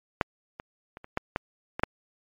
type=clicks; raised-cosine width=0.5 ms; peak=-7 / -22 / -26 / -28 / -12 / -12 / -16 / -6 dBFS; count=8; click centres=0.212 / 0.599 / 0.971 / 1.044 / 1.174 / 1.361 / 1.795 / 1.835 s; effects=MP3 64 kbps